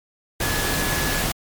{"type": "tone in noise", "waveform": "sine", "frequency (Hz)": 1700, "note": "G#6", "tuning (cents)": 40, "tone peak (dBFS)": -29, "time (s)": [0.42, 1.22], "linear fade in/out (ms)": 5, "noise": "pink", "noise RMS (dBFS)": -23, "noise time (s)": [0.4, 1.32], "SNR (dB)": -9, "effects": ["MP3 96 kbps"]}